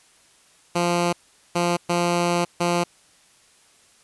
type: tone bursts at uneven times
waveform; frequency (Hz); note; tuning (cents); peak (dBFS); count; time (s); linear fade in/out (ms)
10% pulse; 173.8; F3; -8; -11; 4; 0.75-1.13 / 1.55-1.77 / 1.89-2.45 / 2.6-2.84; 10
effects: white hiss -56 dBFS RMS until 4.03 s + resampled to 24000 Hz